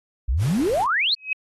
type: exponential sweep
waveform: sine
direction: up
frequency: 51.91 to 4600 Hz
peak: -18 dBFS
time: 0.28-1.15 s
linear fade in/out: 10 ms
type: noise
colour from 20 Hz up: pink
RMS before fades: -36 dBFS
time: 0.38-0.87 s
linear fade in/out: 50 ms
type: tone with exponential growth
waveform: sine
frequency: 2543 Hz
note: D#7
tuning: 37 cents sharp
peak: -19 dBFS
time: 1.16-1.33 s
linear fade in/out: 5 ms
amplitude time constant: 36 ms
effects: AAC 32 kbps